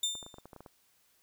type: tone with exponential decay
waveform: 30% pulse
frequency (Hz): 3600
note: A7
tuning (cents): +39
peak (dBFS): -24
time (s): 0.03-0.41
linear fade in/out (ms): 5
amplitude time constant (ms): 82
type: clicks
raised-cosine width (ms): 1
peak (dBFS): -34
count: 10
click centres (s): 0.153 / 0.228 / 0.264 / 0.342 / 0.384 / 0.456 / 0.532 / 0.563 / 0.606 / 0.662
effects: white hiss -69 dBFS RMS until 1.22 s